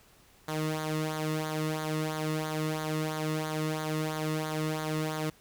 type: tone with flanger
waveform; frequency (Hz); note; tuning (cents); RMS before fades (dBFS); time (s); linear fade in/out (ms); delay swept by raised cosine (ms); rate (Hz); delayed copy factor
sawtooth; 155.56; D#3; 0; -32; 0.48-5.3; 5; 0.37 to 1.3; 3; -0.65
effects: pink hiss -60 dBFS RMS until 5.4 s